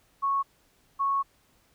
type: tone pair in turn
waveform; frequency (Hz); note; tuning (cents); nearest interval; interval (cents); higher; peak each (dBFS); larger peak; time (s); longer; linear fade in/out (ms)
sine; 1104 / 1104; C#6 / C#6; -7 / -7; unison; 0; neither; -23; neither; 0.22-0.43 / 0.99-1.23; second; 20
effects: pink hiss -65 dBFS RMS until 1.74 s